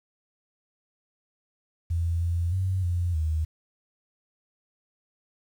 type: tone with pitch steps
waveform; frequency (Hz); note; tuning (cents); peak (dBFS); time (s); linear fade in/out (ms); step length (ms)
sine; 84.4 / 85.6 / 94 / 87.6 / 78.8; E2 / F2 / F#2 / F2 / D#2; +41 / -34 / +28 / +6 / +23; -23; 1.9-3.45; 10; 310
effects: 9-bit